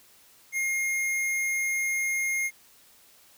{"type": "tone", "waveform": "square", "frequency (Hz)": 2135, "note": "C7", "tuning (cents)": 34, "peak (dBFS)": -26, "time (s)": [0.52, 2.51], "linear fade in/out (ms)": 50, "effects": ["white hiss -57 dBFS RMS until 3.37 s"]}